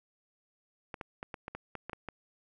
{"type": "clicks", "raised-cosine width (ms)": 0.5, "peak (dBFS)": -24, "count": 10, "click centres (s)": [0.942, 1.012, 1.229, 1.342, 1.481, 1.55, 1.753, 1.896, 1.932, 2.087], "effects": []}